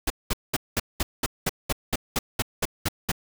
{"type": "noise bursts", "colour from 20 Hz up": "pink", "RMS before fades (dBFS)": -24, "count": 14, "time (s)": [0.07, 3.118], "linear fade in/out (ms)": 5, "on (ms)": 32, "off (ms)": 200, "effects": []}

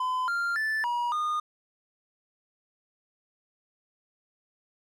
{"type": "tone with pitch steps", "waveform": "triangle", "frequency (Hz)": [1016, 1393, 1755, 960, 1223], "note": ["B5", "F6", "A6", "B5", "D#6"], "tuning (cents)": [49, -5, -5, -49, -30], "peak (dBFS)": -24, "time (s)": [0, 1.4], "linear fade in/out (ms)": 5, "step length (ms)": 280, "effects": []}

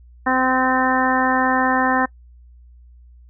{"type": "harmonic tone", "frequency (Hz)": 258.2, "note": "C4", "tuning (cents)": -23, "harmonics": [1, 2, 3, 4, 5, 6, 7], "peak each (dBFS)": [-21, -26, -21, -22, -27, -26, -23], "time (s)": [0.26, 2.06], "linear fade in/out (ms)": 10, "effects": ["noise-tail reverb RT60 0.1 s tail -24 dB re dry", "added 60 Hz sine -43 dBFS peak until 3.29 s"]}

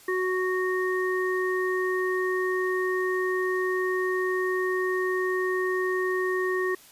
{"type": "harmonic tone", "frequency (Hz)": 370, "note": "F#4", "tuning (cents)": 0, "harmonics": [1, 3, 5], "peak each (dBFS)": [-25, -33, -30], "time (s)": [0.08, 6.75], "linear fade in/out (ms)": 5, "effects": ["white hiss -52 dBFS RMS until 6.91 s", "resampled to 32000 Hz"]}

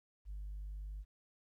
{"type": "tone", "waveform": "sine", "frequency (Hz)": 50.3, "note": "G1", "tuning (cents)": 45, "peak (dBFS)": -40, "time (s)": [0.25, 1.05], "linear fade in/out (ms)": 50, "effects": ["tanh soft clip ceiling -39 dBFS", "13-bit"]}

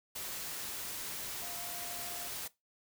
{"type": "tone in noise", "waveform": "sine", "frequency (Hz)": 699, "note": "F5", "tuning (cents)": 1, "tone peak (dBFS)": -49, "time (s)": [1.42, 2.28], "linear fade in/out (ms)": 10, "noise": "white", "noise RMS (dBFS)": -41, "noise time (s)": [0.15, 2.48], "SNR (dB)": -11, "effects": ["noise-tail reverb RT60 0.2 s tail -19 dB re dry"]}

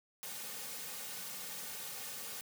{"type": "noise with comb filter", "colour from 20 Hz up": "white", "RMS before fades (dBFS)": -44, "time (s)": [0.23, 2.41], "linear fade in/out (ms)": 0, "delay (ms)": 3, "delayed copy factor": -0.8, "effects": ["high-pass 150 Hz 12 dB/octave"]}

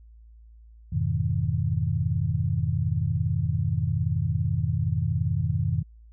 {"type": "chord", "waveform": "sine", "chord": "F half-diminished seventh", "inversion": "none", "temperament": "just", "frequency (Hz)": [87.31, 104.77, 125.72, 157.15], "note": ["F2", "Ab2", "Cb3", "Eb3"], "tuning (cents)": [0, 16, 31, 18], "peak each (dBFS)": -28, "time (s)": [0.92, 5.83], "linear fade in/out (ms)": 10, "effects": ["added 56 Hz sine -47 dBFS peak until 6.12 s"]}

